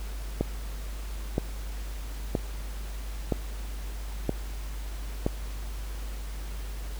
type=click train; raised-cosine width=2 ms; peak=-11 dBFS; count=6; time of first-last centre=0.41-5.264 s; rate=1.03 Hz; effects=added 50 Hz sine -33 dBFS peak until 6.99 s + pink hiss -46 dBFS RMS until 6.99 s